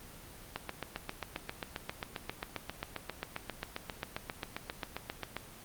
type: click train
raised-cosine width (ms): 0.3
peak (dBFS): -19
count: 37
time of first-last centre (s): 0.56-5.366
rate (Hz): 7.49
effects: pink hiss -51 dBFS RMS until 5.64 s + Opus 24 kbps